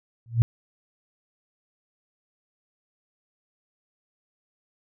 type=tone with exponential growth; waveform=sine; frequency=116.54 Hz; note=A#2; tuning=in tune; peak=-11 dBFS; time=0.26-0.42 s; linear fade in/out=0 ms; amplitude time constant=33 ms; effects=none